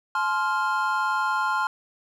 triangle chord, F major, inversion first, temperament equal with one note detuned, 857.4 / 1046.5 / 1396.9 Hz, A5 / C6 / F6, -45 / 0 / 0 cents, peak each -26 / -24 / -24 dBFS, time 0.15-1.67 s, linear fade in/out 2 ms, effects none

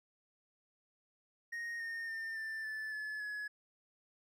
triangle tone with pitch steps, 1864.7 / 1834.8 / 1805.3 / 1776.4 / 1747.9 / 1719.8 / 1692.3 Hz, A#6 / A#6 / A6 / A6 / A6 / A6 / G#6, 0 / -28 / +44 / +16 / -12 / -40 / +32 cents, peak -37 dBFS, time 1.52-3.48 s, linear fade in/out 10 ms, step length 280 ms, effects none

